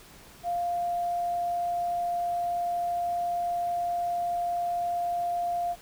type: tone with quantisation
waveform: sine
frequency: 698.5 Hz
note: F5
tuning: in tune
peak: -26 dBFS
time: 0.43-5.76 s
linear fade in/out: 50 ms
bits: 9
effects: pink hiss -51 dBFS RMS until 5.81 s